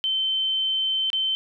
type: tone with dropouts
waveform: sine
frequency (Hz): 3088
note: G7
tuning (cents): -27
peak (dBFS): -21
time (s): 0.04-1.35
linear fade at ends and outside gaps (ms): 0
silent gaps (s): 1.102-1.131
effects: none